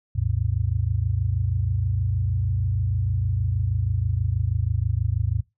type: tone cluster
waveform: sine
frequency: 66.3 / 92.4 / 118.7 Hz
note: C2 / F#2 / A#2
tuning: +23 / -2 / +32 cents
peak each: -29 / -23 / -26 dBFS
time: 0.15-5.41 s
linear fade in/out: 10 ms
effects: noise-tail reverb RT60 0.2 s tail -20 dB re dry